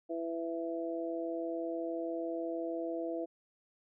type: harmonic tone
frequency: 166.2 Hz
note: E3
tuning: 15 cents sharp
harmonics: 2 / 3 / 4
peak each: -37 / -40 / -39 dBFS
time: 0.09-3.26 s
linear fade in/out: 20 ms
effects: none